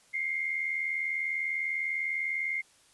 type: tone pair together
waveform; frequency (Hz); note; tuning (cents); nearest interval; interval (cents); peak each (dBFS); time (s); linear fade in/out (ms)
sine; 2100 / 2180; C7 / C#7; +6 / -29; minor second; 65; -30 / -35; 0.13-2.62; 20
effects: white hiss -62 dBFS RMS until 2.93 s + resampled to 24000 Hz